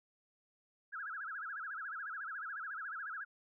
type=tone with vibrato; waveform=sine; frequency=1464 Hz; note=F#6; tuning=19 cents flat; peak=-40 dBFS; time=0.92-3.25 s; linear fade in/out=20 ms; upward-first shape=sine; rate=14 Hz; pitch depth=230 cents each way; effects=none